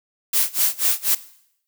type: noise with tremolo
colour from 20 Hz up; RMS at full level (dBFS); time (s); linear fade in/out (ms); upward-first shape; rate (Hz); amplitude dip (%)
blue; -17; 0.33-1.15; 5; sine; 4.1; 100
effects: noise-tail reverb RT60 0.7 s tail -17 dB re dry